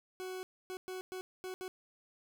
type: tone bursts at uneven times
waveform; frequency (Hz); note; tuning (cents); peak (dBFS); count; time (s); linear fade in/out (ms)
40% pulse; 371.5; F#4; +7; -39; 6; 0.2-0.43 / 0.7-0.77 / 0.88-1.01 / 1.12-1.21 / 1.44-1.54 / 1.61-1.68; 0
effects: none